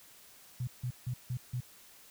sine tone bursts, 124.4 Hz, B2, 13 cents sharp, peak -32 dBFS, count 5, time 0.6-1.605 s, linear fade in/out 5 ms, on 73 ms, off 160 ms, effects white hiss -57 dBFS RMS until 2.1 s

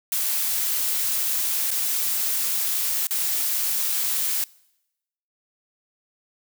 blue noise with dropouts, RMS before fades -24 dBFS, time 0.12-4.44 s, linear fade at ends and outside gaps 1 ms, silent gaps 1.706-1.714 / 3.07-3.108 s, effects noise-tail reverb RT60 0.9 s tail -24 dB re dry

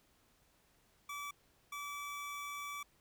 25% pulse tone bursts at uneven times, 1153 Hz, D6, 32 cents flat, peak -38 dBFS, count 2, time 1.09-1.31 / 1.72-2.83 s, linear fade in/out 5 ms, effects pink hiss -71 dBFS RMS until 3 s

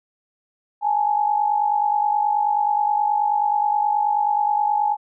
sine tone pair together, 830.6 / 880 Hz, G#5 / A5, 0 / 0 cents, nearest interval minor second, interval 100 cents, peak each -18 / -23 dBFS, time 0.81-4.97 s, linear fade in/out 50 ms, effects none

